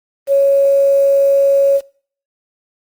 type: tone with quantisation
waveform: sine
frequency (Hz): 554.4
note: C#5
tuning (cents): 0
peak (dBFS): -8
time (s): 0.27-1.81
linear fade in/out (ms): 50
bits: 6
effects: noise-tail reverb RT60 0.5 s tail -22 dB re dry + Opus 24 kbps